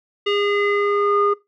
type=tone with low-pass filter sweep; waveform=square; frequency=407.9 Hz; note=G#4; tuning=31 cents flat; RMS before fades=-19 dBFS; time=0.26-1.34 s; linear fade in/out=10 ms; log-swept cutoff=3000 to 1100 Hz; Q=3.7; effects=noise-tail reverb RT60 0.2 s tail -20 dB re dry